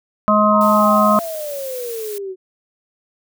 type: harmonic tone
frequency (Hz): 210.7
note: G#3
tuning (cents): +25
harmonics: 1 / 3 / 5 / 6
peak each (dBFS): -16 / -16 / -16 / -16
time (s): 0.28-1.19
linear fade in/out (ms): 0
type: exponential sweep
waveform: sine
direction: down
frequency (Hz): 987.8 to 368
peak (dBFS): -24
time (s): 0.5-2.36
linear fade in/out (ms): 50
type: noise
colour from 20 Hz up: blue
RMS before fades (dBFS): -33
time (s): 0.61-2.18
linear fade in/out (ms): 0
effects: none